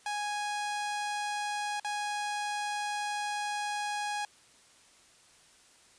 sawtooth tone with dropouts, 829 Hz, G#5, 3 cents flat, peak -28 dBFS, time 0.06-4.25 s, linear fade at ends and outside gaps 2 ms, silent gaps 1.798-1.846 s, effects white hiss -60 dBFS RMS until 5.98 s + resampled to 22050 Hz

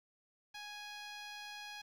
10% pulse tone, 830.6 Hz, G#5, in tune, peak -37 dBFS, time 0.54-1.82 s, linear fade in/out 10 ms, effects low-pass 7000 Hz 12 dB/octave + 11-bit

